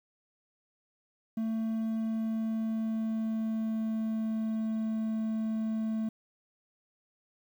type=tone with pitch glide; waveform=triangle; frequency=222.9 to 220.3 Hz; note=A3 to A3; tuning=+23 to +2 cents; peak=-27 dBFS; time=1.37-6.09 s; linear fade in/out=5 ms; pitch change=-21 cents; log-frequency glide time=1.68-4.89 s; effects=10-bit